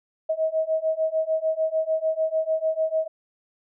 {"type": "beating tone pair", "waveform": "sine", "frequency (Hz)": [633, 639.7], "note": ["D#5", "D#5"], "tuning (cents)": [30, 48], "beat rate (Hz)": 6.7, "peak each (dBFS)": [-25, -24], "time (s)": [0.29, 3.08], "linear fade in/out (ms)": 10, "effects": []}